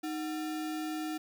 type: tone with sample-and-hold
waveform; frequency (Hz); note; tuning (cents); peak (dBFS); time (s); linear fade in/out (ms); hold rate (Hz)
sine; 311.1; D#4; 0; -33; 0.03-1.18; 10; 1050
effects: none